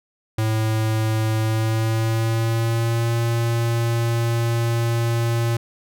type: tone with pitch glide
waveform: square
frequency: 110 to 116.54 Hz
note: A2 to A#2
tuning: 0 to 0 cents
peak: -19 dBFS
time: 0.38-5.57 s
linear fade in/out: 5 ms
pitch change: +100 cents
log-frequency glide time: 1.4-3.13 s
effects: none